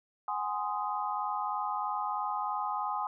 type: chord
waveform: sine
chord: Ab dominant seventh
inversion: third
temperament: just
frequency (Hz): 747.5 / 830.6 / 1038.3 / 1245.9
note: Gb5 / Ab5 / C6 / Eb6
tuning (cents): +17 / 0 / -14 / +2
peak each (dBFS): -40 / -34 / -36 / -36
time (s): 0.28-3.07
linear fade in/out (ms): 2
effects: none